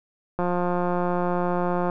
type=click train; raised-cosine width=1 ms; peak=-12 dBFS; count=268; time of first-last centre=0.39-1.898 s; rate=177 Hz; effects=none